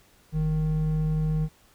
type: tone pair together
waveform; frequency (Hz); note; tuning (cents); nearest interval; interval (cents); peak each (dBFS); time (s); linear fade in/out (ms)
triangle; 46.25 / 155.56; F#1 / D#3; 0 / 0; octave + major sixth; 2100; -28 / -21; 0.32-1.49; 50
effects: pink hiss -59 dBFS RMS until 1.74 s